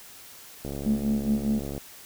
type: click train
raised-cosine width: 2 ms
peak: -21 dBFS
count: 80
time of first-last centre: 0.65-1.779 s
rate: 70 Hz
type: tone with tremolo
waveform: sine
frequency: 217.2 Hz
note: A3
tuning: 22 cents flat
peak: -20 dBFS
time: 0.86-1.59 s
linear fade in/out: 0 ms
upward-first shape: sine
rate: 4.9 Hz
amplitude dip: 75%
effects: white hiss -47 dBFS RMS until 2.05 s